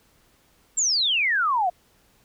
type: exponential sweep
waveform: sine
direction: down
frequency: 7600 to 682 Hz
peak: -19 dBFS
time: 0.77-1.7 s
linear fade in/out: 10 ms
effects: pink hiss -61 dBFS RMS until 2.24 s